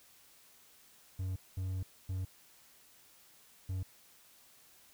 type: tone bursts at uneven times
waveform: triangle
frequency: 93.3 Hz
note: F#2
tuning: 15 cents sharp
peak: -32 dBFS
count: 4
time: 1.19-1.36 / 1.57-1.83 / 2.09-2.25 / 3.69-3.83 s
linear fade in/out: 5 ms
effects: white hiss -62 dBFS RMS until 4.93 s